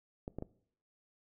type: clicks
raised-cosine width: 2 ms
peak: -26 dBFS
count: 3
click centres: 0.279 / 0.386 / 0.424 s
effects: noise-tail reverb RT60 0.6 s tail -20 dB re dry